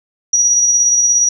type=tone with tremolo; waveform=sine; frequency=5790 Hz; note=F#8; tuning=38 cents flat; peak=-8 dBFS; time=0.33-1.29 s; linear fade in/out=5 ms; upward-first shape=square; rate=17 Hz; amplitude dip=25%; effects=none

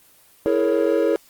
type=chord; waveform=triangle; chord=A# half-diminished seventh; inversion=second; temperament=equal with one note detuned; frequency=329.6 / 420.4 / 466.2 / 554.4 Hz; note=E4 / G#4 / A#4 / C#5; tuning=0 / +21 / 0 / 0 cents; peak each=-20 dBFS; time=0.46-1.16 s; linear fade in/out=0 ms; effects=white hiss -53 dBFS RMS until 1.29 s + Opus 24 kbps

